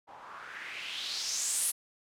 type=noise with low-pass filter sweep; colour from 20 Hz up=blue; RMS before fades=-36 dBFS; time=0.07-1.72 s; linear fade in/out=20 ms; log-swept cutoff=790 to 11000 Hz; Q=3.4; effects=none